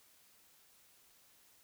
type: silence
effects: white hiss -66 dBFS RMS until 1.63 s